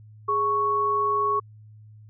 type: tone pair together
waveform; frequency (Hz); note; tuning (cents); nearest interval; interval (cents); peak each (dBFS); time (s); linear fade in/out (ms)
sine; 415.3 / 1108.7; G#4 / C#6; 0 / 0; octave + perfect fourth; 1700; -28 / -21; 0.28-1.4; 10
effects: added 107 Hz sine -45 dBFS peak until 2.09 s